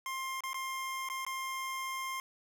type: tone with dropouts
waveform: 25% pulse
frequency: 1058 Hz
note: C6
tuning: 19 cents sharp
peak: -32 dBFS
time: 0.06-2.2 s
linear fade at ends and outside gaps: 1 ms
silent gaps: 0.406-0.436 / 0.532-0.543 / 1.088-1.099 / 1.25-1.265 s
effects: none